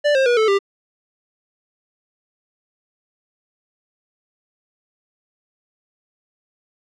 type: tone with pitch steps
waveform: square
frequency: 587.3 / 532.4 / 482.6 / 437.4 / 396.5 Hz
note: D5 / C5 / B4 / A4 / G4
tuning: 0 / +30 / -40 / -10 / +20 cents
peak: -14 dBFS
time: 0.04-0.59 s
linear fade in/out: 20 ms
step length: 110 ms
effects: low-pass 4000 Hz 12 dB/octave